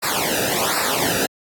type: noise with flanger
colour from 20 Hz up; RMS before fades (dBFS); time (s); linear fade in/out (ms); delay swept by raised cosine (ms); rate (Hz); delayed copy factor
pink; -21; 0.02-1.27; 20; 0.31 to 0.94; 1.3; -0.95
effects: high-pass 80 Hz 12 dB/octave + AAC 64 kbps